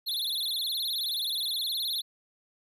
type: tone with vibrato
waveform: square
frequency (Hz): 3830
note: A#7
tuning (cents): +46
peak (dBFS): -29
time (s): 0.06-2.02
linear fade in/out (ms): 20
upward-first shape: sine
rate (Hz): 19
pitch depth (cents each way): 210
effects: none